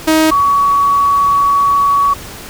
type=tone pair in turn; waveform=sawtooth / sine; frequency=315.7 / 1127.3 Hz; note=D#4 / C#6; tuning=+25 / +29 cents; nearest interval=octave + minor seventh; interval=2204 cents; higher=second; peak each=-4 / -8 dBFS; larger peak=first; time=0.07-0.31 / 0.31-2.14 s; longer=second; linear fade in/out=10 ms; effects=pink hiss -30 dBFS RMS until 2.49 s